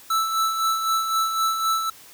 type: tone with tremolo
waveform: square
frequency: 1318.5 Hz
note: E6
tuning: in tune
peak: -19 dBFS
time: 0.1-1.9 s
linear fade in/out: 5 ms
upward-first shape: sine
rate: 3.9 Hz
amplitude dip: 50%
effects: white hiss -47 dBFS RMS until 2.13 s